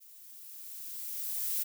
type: noise with level ramp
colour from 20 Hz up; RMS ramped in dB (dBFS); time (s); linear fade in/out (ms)
violet; -55 to -31; 0-1.64; 20
effects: none